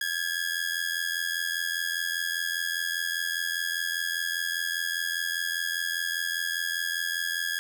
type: ring-modulated tone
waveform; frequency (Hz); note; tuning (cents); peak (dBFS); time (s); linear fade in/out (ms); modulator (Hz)
sawtooth; 1661.2; G#6; 0; -21; 0.01-7.59; 0; 42.5
effects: none